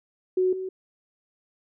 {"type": "tone pair in turn", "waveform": "sine", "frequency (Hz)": [370, 375.6], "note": ["F#4", "F#4"], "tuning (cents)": [0, 26], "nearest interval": "unison", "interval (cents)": 26, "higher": "second", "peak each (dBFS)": [-19, -29], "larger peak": "first", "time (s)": [[0.37, 0.53], [0.53, 0.69]], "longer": "neither", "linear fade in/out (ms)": 5, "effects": []}